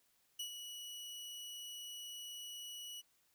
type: tone with ADSR envelope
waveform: sawtooth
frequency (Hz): 2933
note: F#7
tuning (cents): -16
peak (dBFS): -36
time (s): 0.39-3.02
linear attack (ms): 8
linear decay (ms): 94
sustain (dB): -7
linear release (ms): 26
effects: white hiss -75 dBFS RMS until 3.34 s